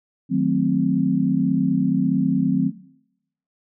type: chord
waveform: sine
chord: D# diminished seventh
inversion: none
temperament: equal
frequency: 155.56 / 185 / 220 / 261.6 Hz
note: D#3 / F#3 / A3 / C4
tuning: 0 / 0 / 0 / 0 cents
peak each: -25 / -21 / -26 / -20 dBFS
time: 0.29-2.72 s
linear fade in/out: 50 ms
effects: noise-tail reverb RT60 0.8 s tail -20 dB re dry